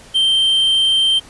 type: tone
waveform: triangle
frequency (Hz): 3136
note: G7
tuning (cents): 0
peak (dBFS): -10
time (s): 0.14-1.2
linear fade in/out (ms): 20
effects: pink hiss -42 dBFS RMS until 1.29 s + resampled to 24000 Hz